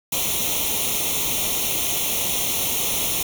white noise with comb filter, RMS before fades -23 dBFS, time 0.12-3.23 s, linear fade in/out 5 ms, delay 0.31 ms, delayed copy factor +0.85, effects none

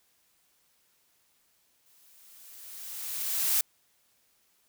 blue noise with exponential growth, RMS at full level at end -24 dBFS, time 1.86-3.61 s, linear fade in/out 1 ms, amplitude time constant 380 ms, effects white hiss -69 dBFS RMS until 4.68 s

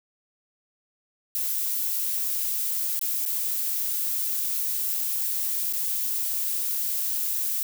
violet noise with dropouts, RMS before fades -27 dBFS, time 1.35-7.63 s, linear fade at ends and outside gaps 0 ms, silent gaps 2.993-3.013 / 3.252-3.261 / 5.726-5.735 s, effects none

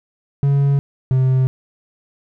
triangle tone pair in turn, 140.2 / 130.28 Hz, C#3 / C3, +20 / -7 cents, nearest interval minor second, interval 127 cents, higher first, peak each -10 dBFS, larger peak neither, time 0.43-0.79 / 1.11-1.47 s, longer neither, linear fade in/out 0 ms, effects none

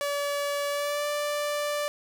sawtooth tone with pitch glide, 573 to 587.4 Hz, D5 to D5, -43 to 0 cents, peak -23 dBFS, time 0.01-1.88 s, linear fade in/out 0 ms, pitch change +43 cents, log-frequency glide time 0.69-1.07 s, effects none

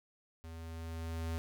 square tone with level ramp, 82 Hz, E2, 9 cents flat, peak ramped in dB -46 to -35 dBFS, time 0.44-1.38 s, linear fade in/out 0 ms, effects none

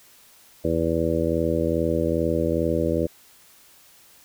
harmonic tone, 82.41 Hz, E2, in tune, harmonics 1 / 2 / 3 / 4 / 5 / 6 / 7, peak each -29 / -29 / -29 / -26 / -30 / -26 / -28 dBFS, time 0.64-3.07 s, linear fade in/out 10 ms, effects white hiss -53 dBFS RMS until 4.24 s

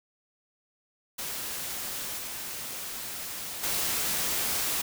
white noise with level steps, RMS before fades -35 / -37 / -29 dBFS, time 1.18-4.82 s, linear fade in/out 10 ms, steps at 2.18 / 3.63 s, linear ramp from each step 10 ms, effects none

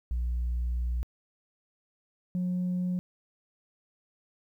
sine tone pair in turn, 60.2 / 180.4 Hz, B1 / F#3, -44 / -44 cents, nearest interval octave + perfect fifth, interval 1900 cents, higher second, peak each -25 dBFS, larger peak neither, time 0.11-1.03 / 2.35-2.99 s, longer first, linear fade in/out 0 ms, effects tanh soft clip ceiling -25 dBFS + 11-bit

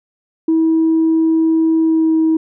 sine tone with pitch glide, 323.1 to 319.9 Hz, E4 to D#4, -35 to +48 cents, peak -9 dBFS, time 0.48-2.37 s, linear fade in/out 5 ms, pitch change -17 cents, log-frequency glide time 1.79-2.15 s, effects tanh soft clip ceiling -7 dBFS

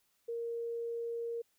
sine tone, 466.2 Hz, A#4, in tune, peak -35 dBFS, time 0.28-1.42 s, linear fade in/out 10 ms, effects white hiss -75 dBFS RMS until 1.58 s

